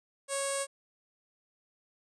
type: tone with low-pass filter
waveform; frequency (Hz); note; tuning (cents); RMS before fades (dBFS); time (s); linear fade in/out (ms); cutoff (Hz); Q
sawtooth; 552; C#5; -7; -33; 0.28-0.67; 50; 8600; 9.2
effects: none